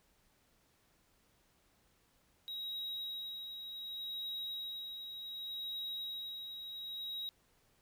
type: tone with tremolo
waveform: triangle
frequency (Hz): 3822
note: A#7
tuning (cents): +43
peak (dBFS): -37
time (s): 2.48-7.29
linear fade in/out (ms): 0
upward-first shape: sine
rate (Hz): 0.67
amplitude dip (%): 45
effects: pink hiss -72 dBFS RMS until 7.81 s